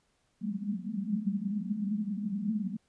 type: band-pass noise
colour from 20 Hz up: pink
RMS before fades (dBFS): -33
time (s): 0.41-2.77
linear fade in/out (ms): 10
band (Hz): 190 to 220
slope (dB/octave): 96
effects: pink hiss -73 dBFS RMS until 2.88 s + resampled to 22050 Hz